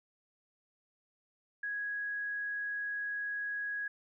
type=tone; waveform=sine; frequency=1661.2 Hz; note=G#6; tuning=in tune; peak=-34 dBFS; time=1.63-3.88 s; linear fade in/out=5 ms; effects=none